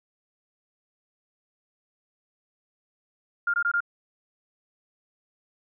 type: tone bursts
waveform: sine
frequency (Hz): 1405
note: F6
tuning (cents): +10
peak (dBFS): -21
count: 4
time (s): 3.47-3.805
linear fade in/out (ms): 5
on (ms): 68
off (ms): 21
effects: none